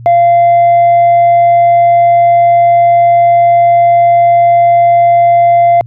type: tone with tanh clipping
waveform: sine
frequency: 690 Hz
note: F5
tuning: 21 cents flat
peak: -4 dBFS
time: 0.06-5.81 s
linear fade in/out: 0 ms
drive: 1 dB
effects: added 118 Hz sine -26 dBFS peak until 5.86 s